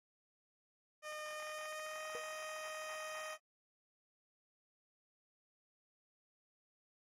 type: tone with pitch glide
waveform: 15% pulse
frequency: 610 to 622.5 Hz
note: D#5 to D#5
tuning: -34 to +1 cents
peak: -37 dBFS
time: 1.02-3.38 s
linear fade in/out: 50 ms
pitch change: +35 cents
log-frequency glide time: 1.3-2.07 s
type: tone with exponential decay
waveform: sine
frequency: 483 Hz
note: B4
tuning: 39 cents flat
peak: -40 dBFS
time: 2.15-2.27 s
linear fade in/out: 0 ms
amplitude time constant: 26 ms
effects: low-pass 12000 Hz 12 dB/octave + AAC 48 kbps